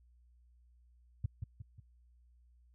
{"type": "tone with echo", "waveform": "sine", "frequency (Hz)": 98, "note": "G2", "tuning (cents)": 0, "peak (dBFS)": -28, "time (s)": [1.24, 1.26], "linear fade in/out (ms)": 5, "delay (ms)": 180, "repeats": 3, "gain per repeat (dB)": -6, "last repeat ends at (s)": 1.8, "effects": ["added 60 Hz sine -62 dBFS peak until 2.74 s"]}